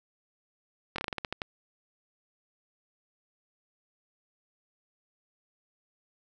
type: slowing click train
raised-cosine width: 0.3 ms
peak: -16 dBFS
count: 10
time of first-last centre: 0.96-1.418 s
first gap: 23 ms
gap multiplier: 1.19
effects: none